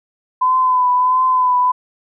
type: tone with vibrato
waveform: sine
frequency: 1010 Hz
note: B5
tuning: 39 cents sharp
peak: -11 dBFS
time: 0.41-1.72 s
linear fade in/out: 10 ms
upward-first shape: triangle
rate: 1.5 Hz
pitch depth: 36 cents each way
effects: none